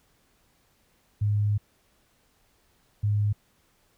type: tone bursts at uneven times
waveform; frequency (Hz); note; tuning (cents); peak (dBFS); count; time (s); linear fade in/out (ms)
sine; 103.83; G#2; 0; -21; 2; 1.21-1.58 / 3.03-3.33; 10
effects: pink hiss -66 dBFS RMS until 3.97 s